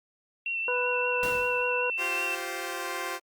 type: tone with vibrato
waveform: sine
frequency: 2708 Hz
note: E7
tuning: 46 cents sharp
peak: -28 dBFS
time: 0.46-2.35 s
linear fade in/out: 2 ms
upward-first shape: sine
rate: 5.2 Hz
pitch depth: 22 cents each way
type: harmonic tone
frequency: 493.9 Hz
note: B4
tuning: in tune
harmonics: 1 / 2 / 3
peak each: -29 / -32 / -34 dBFS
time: 0.68-1.9 s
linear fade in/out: 2 ms
type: noise with exponential decay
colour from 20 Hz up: pink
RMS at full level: -34 dBFS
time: 1.23-1.83 s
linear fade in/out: 0 ms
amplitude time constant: 130 ms
type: chord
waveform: 10% pulse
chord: F suspended second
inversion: none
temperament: equal with one note detuned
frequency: 349.2 / 387.7 / 523.3 Hz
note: F4 / G4 / C5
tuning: 0 / -19 / 0 cents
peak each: -28 dBFS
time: 1.97-3.2 s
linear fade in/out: 50 ms
effects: Opus 48 kbps